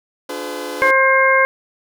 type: chord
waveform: sawtooth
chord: D diminished seventh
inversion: none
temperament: just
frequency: 293.7 / 352.4 / 422.9 / 507.5 Hz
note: D4 / F4 / Ab4 / Cb5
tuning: 0 / +16 / +31 / +47 cents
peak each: -27 / -28 / -27 / -24 dBFS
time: 0.29-0.91 s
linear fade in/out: 5 ms
type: harmonic tone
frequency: 532 Hz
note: C5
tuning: 29 cents sharp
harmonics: 1 / 2 / 3 / 4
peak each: -16 / -16 / -16 / -16 dBFS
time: 0.82-1.45 s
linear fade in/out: 0 ms
effects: none